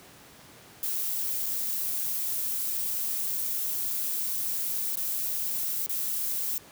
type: noise with dropouts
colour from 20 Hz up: violet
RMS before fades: -30 dBFS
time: 0.83-6.58 s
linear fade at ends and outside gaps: 0 ms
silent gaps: 1.46-1.464 / 4.956-4.972 / 5.862-5.894 s
effects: pink hiss -51 dBFS RMS until 6.71 s + high-pass 100 Hz 12 dB/octave